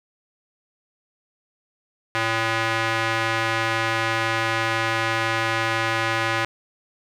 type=tone with band-pass filter; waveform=square; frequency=113 Hz; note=A2; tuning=47 cents sharp; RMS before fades=-23 dBFS; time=2.15-6.45 s; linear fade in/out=0 ms; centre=1800 Hz; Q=1.1; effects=none